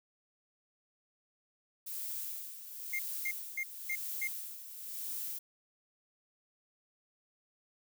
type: noise with tremolo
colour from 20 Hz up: violet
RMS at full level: -39 dBFS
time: 1.86-5.39 s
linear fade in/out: 10 ms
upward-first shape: sine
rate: 0.98 Hz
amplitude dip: 65%
type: tone bursts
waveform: triangle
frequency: 2117 Hz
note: C7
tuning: 20 cents sharp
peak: -31 dBFS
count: 5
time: 2.93-4.275 s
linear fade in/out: 5 ms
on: 61 ms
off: 260 ms
effects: none